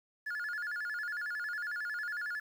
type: tone with vibrato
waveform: sine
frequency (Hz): 1568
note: G6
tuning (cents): 0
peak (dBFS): -32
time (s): 0.26-2.4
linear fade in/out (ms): 10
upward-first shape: square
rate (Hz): 11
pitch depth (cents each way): 160
effects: tanh soft clip ceiling -34 dBFS + 10-bit